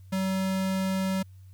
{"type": "tone", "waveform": "square", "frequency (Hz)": 190, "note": "F#3", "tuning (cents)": 46, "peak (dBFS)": -26, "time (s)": [0.12, 1.23], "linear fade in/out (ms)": 10, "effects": ["added 94 Hz sine -46 dBFS peak until 1.53 s", "white hiss -69 dBFS RMS until 1.53 s"]}